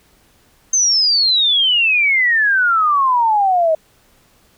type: exponential sweep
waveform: sine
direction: down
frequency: 6330 to 622.3 Hz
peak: -11 dBFS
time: 0.73-3.75 s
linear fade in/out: 5 ms
effects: pink hiss -54 dBFS RMS until 4.57 s